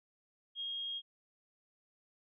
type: tone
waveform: sine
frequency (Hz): 3255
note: G#7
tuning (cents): -36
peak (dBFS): -37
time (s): 0.55-1.02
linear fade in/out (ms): 50
effects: none